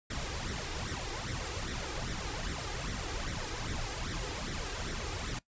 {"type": "noise with flanger", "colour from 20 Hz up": "pink", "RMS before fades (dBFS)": -37, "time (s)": [0.1, 5.39], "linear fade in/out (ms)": 5, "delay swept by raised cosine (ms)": [0.52, 2.52], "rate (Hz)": 2.5, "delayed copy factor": 0.7, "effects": ["noise-tail reverb RT60 0.1 s tail -19 dB re dry", "resampled to 16000 Hz"]}